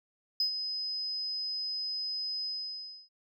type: tone with ADSR envelope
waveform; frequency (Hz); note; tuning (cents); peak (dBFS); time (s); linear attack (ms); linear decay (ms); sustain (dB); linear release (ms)
sine; 5040; D#8; +21; -23; 0.4-3.09; 3; 100; -9; 640
effects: tanh soft clip ceiling -22 dBFS